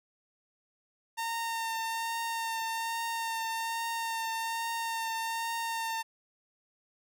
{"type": "tone with vibrato", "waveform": "sawtooth", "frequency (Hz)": 912, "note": "A#5", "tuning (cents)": -38, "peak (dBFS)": -28, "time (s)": [1.17, 6.03], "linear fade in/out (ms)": 20, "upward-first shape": "triangle", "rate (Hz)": 1.2, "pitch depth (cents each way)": 19, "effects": []}